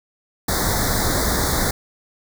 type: band-stop noise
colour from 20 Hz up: pink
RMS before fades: -20 dBFS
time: 0.48-1.71 s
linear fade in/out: 5 ms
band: 2100 to 3600 Hz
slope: 96 dB/octave
effects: none